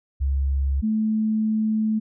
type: tone pair in turn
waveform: sine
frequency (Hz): 68.5 / 217.5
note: C#2 / A3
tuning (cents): -20 / -20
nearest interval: octave + minor sixth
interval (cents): 2000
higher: second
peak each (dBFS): -19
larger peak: neither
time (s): 0.2-0.82 / 0.82-2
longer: second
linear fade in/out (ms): 20
effects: none